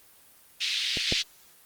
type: band-pass noise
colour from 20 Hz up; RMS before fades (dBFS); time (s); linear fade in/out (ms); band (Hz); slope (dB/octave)
white; -27; 0.6-1.23; 20; 2500 to 4400; 24
type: clicks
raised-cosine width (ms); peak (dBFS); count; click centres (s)
2; -20 / -14; 2; 0.972 / 1.124
effects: white hiss -56 dBFS RMS until 1.65 s + Opus 32 kbps